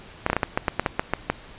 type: clicks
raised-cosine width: 0.5 ms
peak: -5 dBFS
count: 12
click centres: 0.264 / 0.3 / 0.331 / 0.366 / 0.432 / 0.575 / 0.682 / 0.796 / 0.862 / 0.995 / 1.136 / 1.3 s
effects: pink hiss -45 dBFS RMS until 1.58 s + resampled to 8000 Hz